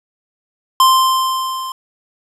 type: tone with level ramp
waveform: square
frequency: 1045 Hz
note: C6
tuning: 2 cents flat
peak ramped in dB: -7 to -24 dBFS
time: 0.8-1.72 s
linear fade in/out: 2 ms
effects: resampled to 32000 Hz + 8-bit